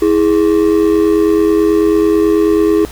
triangle ring-modulated tone, 370 Hz, F#4, in tune, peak -3 dBFS, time 0.02-2.85 s, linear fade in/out 0 ms, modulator 44.6 Hz, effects added 60 Hz sine -31 dBFS peak until 2.91 s + pink hiss -34 dBFS RMS until 2.91 s

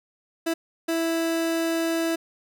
30% pulse tone bursts at uneven times, 329.6 Hz, E4, in tune, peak -20 dBFS, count 2, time 0.46-0.54 / 0.88-2.16 s, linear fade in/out 10 ms, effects none

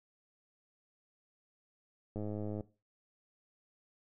click train, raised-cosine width 2 ms, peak -27 dBFS, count 48, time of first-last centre 2.16-2.608 s, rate 105 Hz, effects noise-tail reverb RT60 0.3 s tail -18 dB re dry

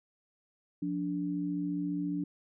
sine tone pair together, 176.3 / 290.8 Hz, F3 / D4, +17 / -17 cents, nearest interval major sixth, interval 866 cents, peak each -35 / -32 dBFS, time 0.82-2.24 s, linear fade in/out 5 ms, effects none

